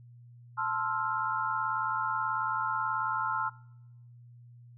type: chord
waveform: sine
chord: F major seventh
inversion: first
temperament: equal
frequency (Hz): 880 / 1046.5 / 1318.5 / 1396.9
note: A5 / C6 / E6 / F6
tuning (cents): 0 / 0 / 0 / 0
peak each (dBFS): -34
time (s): 0.57-3.5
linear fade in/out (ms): 20
effects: noise-tail reverb RT60 0.9 s tail -24 dB re dry + added 120 Hz sine -50 dBFS peak until 4.77 s